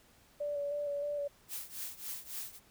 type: tone with vibrato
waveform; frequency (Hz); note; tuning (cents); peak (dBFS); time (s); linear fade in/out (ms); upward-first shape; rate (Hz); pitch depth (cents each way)
sine; 578; D5; -28; -33; 0.4-1.28; 10; square; 3.2; 18
type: noise with tremolo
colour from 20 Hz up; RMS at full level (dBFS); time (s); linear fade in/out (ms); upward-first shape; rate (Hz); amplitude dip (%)
blue; -39; 1.48-2.6; 50; triangle; 3.6; 90
effects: pink hiss -64 dBFS RMS until 2.7 s